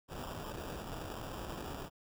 pink noise with sample-and-hold, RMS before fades -43 dBFS, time 0.08-1.9 s, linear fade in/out 50 ms, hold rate 2100 Hz, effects none

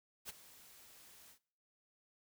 white noise with ADSR envelope, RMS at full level -44 dBFS, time 0.25-1.39 s, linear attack 43 ms, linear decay 18 ms, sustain -16 dB, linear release 84 ms, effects noise-tail reverb RT60 0.6 s tail -22 dB re dry

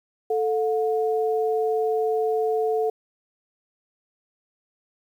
sine tone pair together, 440 / 720.6 Hz, A4 / F#5, 0 / -46 cents, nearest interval major sixth, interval 854 cents, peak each -21 / -27 dBFS, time 0.3-2.9 s, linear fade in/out 5 ms, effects 9-bit

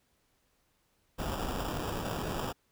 pink noise with sample-and-hold, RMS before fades -35 dBFS, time 1.18-2.53 s, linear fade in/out 20 ms, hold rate 2100 Hz, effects pink hiss -73 dBFS RMS until 2.71 s

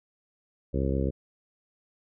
harmonic tone, 67.4 Hz, C#2, 48 cents flat, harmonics 1 / 2 / 3 / 4 / 5 / 6 / 7 / 8, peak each -28 / -31 / -33 / -34 / -35 / -36 / -36 / -37 dBFS, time 0.73-1.11 s, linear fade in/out 20 ms, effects none

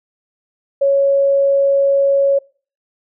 sine tone, 554.4 Hz, C#5, in tune, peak -10 dBFS, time 0.81-2.39 s, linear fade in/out 10 ms, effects noise-tail reverb RT60 0.4 s tail -24 dB re dry

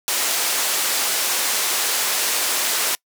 white low-pass noise, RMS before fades -21 dBFS, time 0.08-2.95 s, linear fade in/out 0 ms, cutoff 12000 Hz, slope 12 dB/octave, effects noise-tail reverb RT60 0.1 s tail -26 dB re dry + high-pass 400 Hz 12 dB/octave

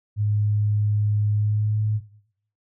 sine tone with pitch glide, 104.7 to 107.02 Hz, G#2 to A2, +15 to -48 cents, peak -19 dBFS, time 0.16-2.01 s, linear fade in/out 50 ms, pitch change +37 cents, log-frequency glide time 1.32-1.82 s, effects noise-tail reverb RT60 0.7 s tail -18 dB re dry

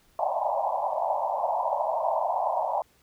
pink band-pass noise, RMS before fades -27 dBFS, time 0.19-2.82 s, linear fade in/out 2 ms, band 580 to 1000 Hz, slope 96 dB/octave, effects pink hiss -63 dBFS RMS until 3.02 s

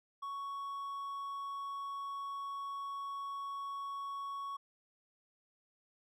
triangle tone, 1113 Hz, C#6, 7 cents sharp, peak -37 dBFS, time 0.22-4.57 s, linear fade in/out 10 ms, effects none

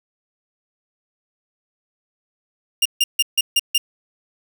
sawtooth tone bursts, 2809 Hz, F7, 9 cents sharp, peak -10 dBFS, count 6, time 2.82-3.78 s, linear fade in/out 5 ms, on 35 ms, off 150 ms, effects none

